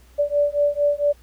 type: beating tone pair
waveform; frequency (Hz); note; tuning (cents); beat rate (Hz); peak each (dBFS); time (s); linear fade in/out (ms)
sine; 579 / 583.4; D5 / D5; -25 / -12; 4.4; -20; 0.18-1.13; 20
effects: added 60 Hz sine -48 dBFS peak until 1.22 s + pink hiss -56 dBFS RMS until 1.22 s